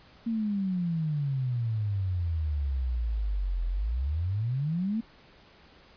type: exponential two-way sweep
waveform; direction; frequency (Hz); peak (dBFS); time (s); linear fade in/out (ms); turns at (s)
sine; down then up; 233.1 to 42 to 233.1; -26; 0.26-5.01; 10; 3.66
effects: pink hiss -56 dBFS RMS until 5.96 s + resampled to 11025 Hz

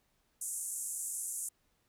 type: band-pass noise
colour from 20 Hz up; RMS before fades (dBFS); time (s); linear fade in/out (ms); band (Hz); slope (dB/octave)
white; -39; 0.41-1.49; 5; 7000 to 11000; 48
effects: pink hiss -75 dBFS RMS until 1.88 s

